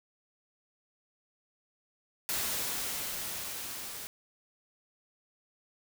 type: noise with level ramp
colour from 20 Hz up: white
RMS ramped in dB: -32 to -42 dBFS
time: 2.29-4.07 s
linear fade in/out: 0 ms
effects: none